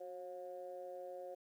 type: tone with amplitude modulation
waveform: sine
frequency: 541 Hz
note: C#5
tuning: 42 cents flat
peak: -40 dBFS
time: 0-1.35 s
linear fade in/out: 10 ms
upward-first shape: sine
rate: 174 Hz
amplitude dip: 100%
effects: tanh soft clip ceiling -36 dBFS + 12-bit